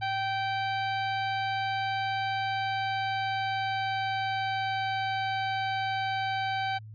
sawtooth tone with pitch glide, 777 to 772.5 Hz, G5 to G5, -16 to -26 cents, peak -24 dBFS, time 0.01-6.79 s, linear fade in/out 20 ms, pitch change -10 cents, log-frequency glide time 2.41-4.86 s, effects added 108 Hz sine -42 dBFS peak until 6.94 s + resampled to 11025 Hz

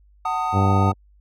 triangle chord, D# diminished, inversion first, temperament just, 746.7 / 896 / 1244.5 Hz, F#5 / A5 / D#6, +16 / +31 / 0 cents, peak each -24 / -24 / -23 dBFS, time 0.25-0.92 s, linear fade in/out 5 ms
harmonic tone, 97.7 Hz, G2, 5 cents flat, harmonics 1 / 2 / 3 / 4 / 5 / 6 / 7 / 8 / 9, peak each -17 / -23 / -27 / -29 / -31 / -33 / -34 / -35 / -36 dBFS, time 0.52-0.94 s, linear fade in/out 50 ms
effects added 50 Hz sine -51 dBFS peak until 1.2 s

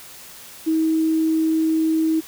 sine tone, 319.3 Hz, D#4, 45 cents sharp, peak -16 dBFS, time 0.66-2.21 s, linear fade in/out 20 ms, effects white hiss -41 dBFS RMS until 2.27 s

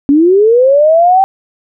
sine linear sweep, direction up, 272.4 to 784 Hz, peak -4 dBFS, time 0.09-1.24 s, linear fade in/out 0 ms, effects none

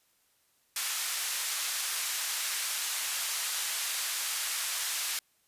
white band-pass noise, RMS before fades -33 dBFS, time 0.76-5.19 s, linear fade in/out 2 ms, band 1200 to 11000 Hz, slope 12 dB/octave, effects white hiss -70 dBFS RMS until 5.47 s + resampled to 32000 Hz

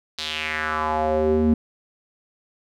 square tone with band-pass filter sweep, 77.78 Hz, D#2, in tune, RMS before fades -22 dBFS, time 0.18-1.54 s, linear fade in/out 5 ms, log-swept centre 4200 to 240 Hz, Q 3.3, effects none

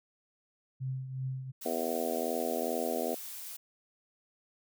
sine tone with tremolo, 131.1 Hz, C3, 4 cents sharp, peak -31 dBFS, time 0.8-1.52 s, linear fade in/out 20 ms, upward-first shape triangle, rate 2.7 Hz, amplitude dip 65%
blue noise, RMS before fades -43 dBFS, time 1.61-3.57 s, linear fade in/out 10 ms
harmonic tone, 82.41 Hz, E2, in tune, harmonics 3 / 4 / 5 / 6 / 7 / 8 / 9, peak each -38 / -40 / -38 / -37 / -40 / -36 / -40 dBFS, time 1.65-3.15 s, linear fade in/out 10 ms
effects none

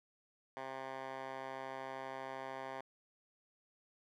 10% pulse tone with band-pass filter, 132.9 Hz, C3, 27 cents sharp, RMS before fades -45 dBFS, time 0.57-2.81 s, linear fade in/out 0 ms, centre 1100 Hz, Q 1.5, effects none

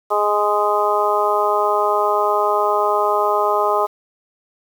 harmonic tone, 207.7 Hz, G#3, in tune, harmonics 2 / 3 / 4 / 5 / 6, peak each -21 / -21 / -21 / -21 / -21 dBFS, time 0.1-3.87 s, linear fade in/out 20 ms, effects 7-bit

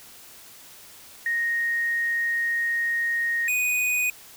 sine / square tone pair in turn, 1864.7 / 2483 Hz, A#6 / D#7, 0 / -4 cents, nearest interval perfect fourth, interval 496 cents, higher second, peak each -22 dBFS, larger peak neither, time 1.26-3.48 / 3.48-4.1 s, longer first, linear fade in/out 2 ms, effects white hiss -47 dBFS RMS until 4.36 s

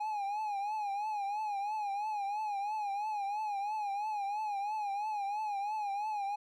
triangle tone with vibrato, 828 Hz, G#5, 5 cents flat, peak -31 dBFS, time 0-6.36 s, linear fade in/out 10 ms, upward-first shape triangle, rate 3 Hz, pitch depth 100 cents each way, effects none

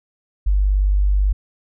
sine tone, 49.16 Hz, G1, 6 cents sharp, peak -13 dBFS, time 0.46-1.33 s, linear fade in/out 10 ms, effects none

